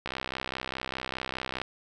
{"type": "click train", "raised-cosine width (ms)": 0.3, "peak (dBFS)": -16, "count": 102, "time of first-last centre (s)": [0.06, 1.616], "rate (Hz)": 64.9, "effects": []}